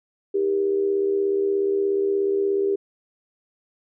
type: tone with amplitude modulation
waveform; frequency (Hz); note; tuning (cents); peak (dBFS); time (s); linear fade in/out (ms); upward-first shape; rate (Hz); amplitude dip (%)
sine; 396.4; G4; +19; -16; 0.34-2.76; 10; sine; 76.8; 60
effects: none

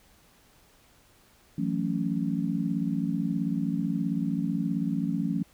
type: chord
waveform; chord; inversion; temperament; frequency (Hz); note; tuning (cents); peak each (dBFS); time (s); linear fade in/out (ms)
sine; F# minor seventh; third; just; 166.5 / 185 / 222 / 277.5; E3 / F#3 / A3 / C#4; +18 / 0 / +16 / +2; -31; 1.58-5.43; 5
effects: pink hiss -60 dBFS RMS until 5.53 s

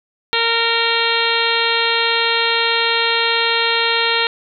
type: harmonic tone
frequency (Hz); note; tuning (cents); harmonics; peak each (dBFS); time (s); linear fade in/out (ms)
461.6; A#4; -17; 1 / 2 / 3 / 4 / 5 / 6 / 7 / 8 / 9; -23 / -23 / -23 / -23 / -23 / -23 / -23 / -23 / -23; 0.33-4.27; 0
effects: none

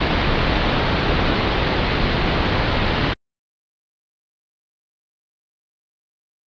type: low-pass noise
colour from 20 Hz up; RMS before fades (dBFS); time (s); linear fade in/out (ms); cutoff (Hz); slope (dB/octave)
pink; -18; 0-3.14; 10; 4300; 48
effects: Opus 32 kbps

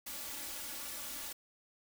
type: noise with comb filter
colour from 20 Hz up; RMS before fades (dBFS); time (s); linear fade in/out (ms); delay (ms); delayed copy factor
white; -43; 0.06-1.33; 10; 3.5; +1
effects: none

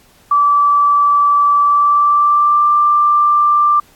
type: tone with pitch glide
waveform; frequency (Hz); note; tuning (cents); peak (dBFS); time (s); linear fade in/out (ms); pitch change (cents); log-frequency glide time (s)
sine; 1158 to 1182.3; D6 to D6; -25 to +11; -8; 0.31-3.8; 5; +36; 1.61-2.66
effects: pink hiss -49 dBFS RMS until 3.95 s + AAC 64 kbps

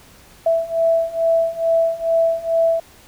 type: beating tone pair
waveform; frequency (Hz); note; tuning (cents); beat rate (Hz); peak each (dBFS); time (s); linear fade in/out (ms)
sine; 659.3 / 661.6; E5 / E5; 0 / +6; 2.3; -19 / -17; 0.46-2.8; 5
effects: pink hiss -47 dBFS RMS until 3.07 s

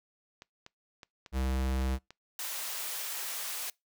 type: clicks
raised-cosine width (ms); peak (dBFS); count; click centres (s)
0.2; -30; 6; 0.421 / 0.664 / 1.032 / 1.262 / 1.82 / 2.106
type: tone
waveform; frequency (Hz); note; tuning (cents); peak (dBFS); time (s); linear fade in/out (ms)
square; 65.41; C2; 0; -29; 1.32-1.99; 50
type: high-pass noise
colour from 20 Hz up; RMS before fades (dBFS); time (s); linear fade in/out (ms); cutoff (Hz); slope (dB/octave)
white; -37; 2.39-3.7; 2; 620; 12
effects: noise-tail reverb RT60 0.2 s tail -25 dB re dry

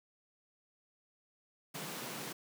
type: high-pass noise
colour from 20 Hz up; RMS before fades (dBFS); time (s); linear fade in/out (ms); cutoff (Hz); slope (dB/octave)
pink; -43; 1.74-2.33; 10; 130; 96
effects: none

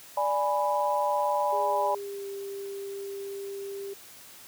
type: chord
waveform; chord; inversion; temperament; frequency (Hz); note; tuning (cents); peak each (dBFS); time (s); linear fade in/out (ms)
sine; G# diminished; second; equal; 587.3 / 830.6 / 987.8; D5 / G#5 / B5; 0 / 0 / 0; -28; 0.17-1.95; 5
type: tone with pitch glide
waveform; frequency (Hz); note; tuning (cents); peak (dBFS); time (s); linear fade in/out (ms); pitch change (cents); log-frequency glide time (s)
sine; 410.1 to 396.4; G#4 to G4; -22 to +19; -34; 1.52-3.94; 10; -59; 1.66-2.29
effects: white hiss -49 dBFS RMS until 4.47 s + high-pass 60 Hz 12 dB/octave

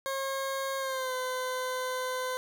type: tone with pitch glide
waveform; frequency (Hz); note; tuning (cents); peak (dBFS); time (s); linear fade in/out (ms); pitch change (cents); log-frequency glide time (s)
20% pulse; 540 to 510.3; C#5 to C5; -45 to -43; -26; 0.06-2.37; 0; -98; 0.78-1.13
effects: none

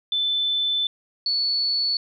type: tone pair in turn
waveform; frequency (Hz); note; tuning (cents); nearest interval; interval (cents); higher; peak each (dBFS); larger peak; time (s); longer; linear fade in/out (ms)
sine; 3520 / 4435; A7 / C#8; 0 / 0; major third; 400; second; -20; neither; 0.12-0.87 / 1.26-1.97; first; 2
effects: none

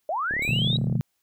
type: linear sweep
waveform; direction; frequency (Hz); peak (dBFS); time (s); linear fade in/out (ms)
sine; up; 570 to 3900; -24; 0.09-0.77; 2
type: click train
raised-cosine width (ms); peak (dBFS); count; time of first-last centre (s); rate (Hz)
2; -23; 24; 0.31-0.954; 35.7
type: tone with exponential decay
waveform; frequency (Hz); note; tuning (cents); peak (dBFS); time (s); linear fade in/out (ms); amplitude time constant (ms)
25% pulse; 3900; B7; -23; -29; 0.42-0.87; 5; 97
type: chord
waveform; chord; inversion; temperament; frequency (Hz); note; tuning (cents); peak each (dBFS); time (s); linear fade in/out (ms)
sine; B half-diminished seventh; none; equal; 123.47 / 146.83 / 174.61 / 220; B2 / D3 / F3 / A3; 0 / 0 / 0 / 0; -25 / -28 / -29 / -31; 0.49-1.01; 0
effects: white hiss -74 dBFS RMS until 1.22 s

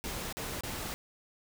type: noise with dropouts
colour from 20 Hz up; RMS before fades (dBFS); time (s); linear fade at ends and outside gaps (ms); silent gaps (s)
pink; -38; 0.04-0.94; 0; 0.326-0.37 / 0.608-0.635
effects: none

